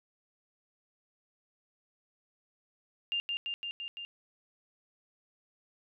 sine tone with echo, 2800 Hz, F7, 4 cents sharp, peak -29 dBFS, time 3.12-3.2 s, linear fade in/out 0 ms, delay 170 ms, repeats 5, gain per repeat -2 dB, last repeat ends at 4.05 s, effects none

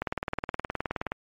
click train, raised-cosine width 0.5 ms, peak -14 dBFS, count 22, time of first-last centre 0.02-1.119 s, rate 19.1 Hz, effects MP3 64 kbps

